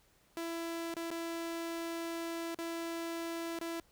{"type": "tone with dropouts", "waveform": "sawtooth", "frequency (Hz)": 333.7, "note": "E4", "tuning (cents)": 21, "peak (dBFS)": -33, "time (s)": [0.37, 3.8], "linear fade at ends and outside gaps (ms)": 1, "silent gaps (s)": [[0.941, 0.966], [1.105, 1.112], [2.547, 2.587], [3.589, 3.612]], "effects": ["pink hiss -68 dBFS RMS until 3.91 s"]}